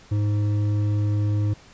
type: tone with hard clipping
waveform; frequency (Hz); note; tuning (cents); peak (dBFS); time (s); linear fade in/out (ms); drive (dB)
triangle; 103.9; G#2; +1; -21; 0.11-1.54; 10; 11
effects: pink hiss -50 dBFS RMS until 1.73 s + resampled to 16000 Hz